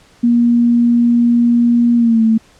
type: tone with pitch glide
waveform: sine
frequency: 237.5 to 222.9 Hz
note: A#3 to A3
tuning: +33 to +23 cents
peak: -8 dBFS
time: 0.23-2.38 s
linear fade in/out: 10 ms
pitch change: -110 cents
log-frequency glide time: 1.96-2.23 s
effects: pink hiss -48 dBFS RMS until 2.59 s + low-pass 8000 Hz 12 dB/octave